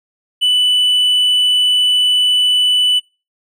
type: tone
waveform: triangle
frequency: 2982 Hz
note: F#7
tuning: 13 cents sharp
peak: -9 dBFS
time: 0.41-3 s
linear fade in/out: 20 ms
effects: noise-tail reverb RT60 0.3 s tail -25 dB re dry